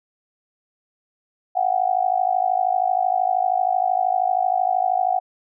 sine tone with amplitude modulation, 740 Hz, F#5, in tune, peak -13 dBFS, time 1.55-5.2 s, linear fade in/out 20 ms, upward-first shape sine, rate 52.9 Hz, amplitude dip 95%, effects none

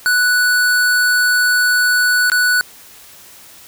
square tone with dropouts, 1480 Hz, F#6, in tune, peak -12 dBFS, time 0.06-2.61 s, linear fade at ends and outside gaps 0 ms, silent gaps 2.299-2.318 s, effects white hiss -41 dBFS RMS until 3.67 s

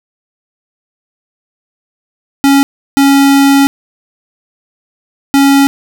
square tone bursts at uneven times, 277.2 Hz, C#4, in tune, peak -5 dBFS, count 3, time 2.44-2.63 / 2.97-3.67 / 5.34-5.67 s, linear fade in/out 0 ms, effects none

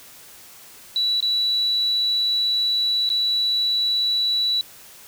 sine tone with dropouts, 3938 Hz, B7, 6 cents flat, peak -18 dBFS, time 0.96-4.61 s, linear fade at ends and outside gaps 1 ms, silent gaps 1.204-1.226 / 3.091-3.101 s, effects white hiss -45 dBFS RMS until 5.07 s

